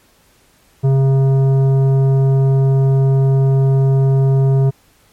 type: tone with tanh clipping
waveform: sine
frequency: 135 Hz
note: C#3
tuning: 45 cents flat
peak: -11 dBFS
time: 0.83-4.71 s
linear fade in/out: 20 ms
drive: 11 dB
effects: pink hiss -53 dBFS RMS until 5.12 s + MP3 64 kbps